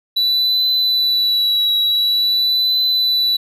triangle tone with vibrato, 3951 Hz, B7, in tune, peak -12 dBFS, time 0.16-3.37 s, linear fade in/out 10 ms, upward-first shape triangle, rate 0.47 Hz, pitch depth 30 cents each way, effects none

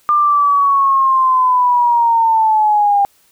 sine linear sweep, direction down, 1200 to 798 Hz, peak -9 dBFS, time 0.09-3.05 s, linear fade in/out 0 ms, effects white hiss -54 dBFS RMS until 3.31 s

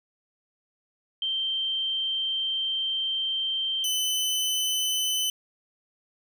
sine / sawtooth tone pair in turn, 3136 / 3028 Hz, G7 / F#7, 0 / +39 cents, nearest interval minor second, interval 61 cents, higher first, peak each -25 / -21 dBFS, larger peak second, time 1.22-3.84 / 3.84-5.3 s, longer first, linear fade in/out 2 ms, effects none

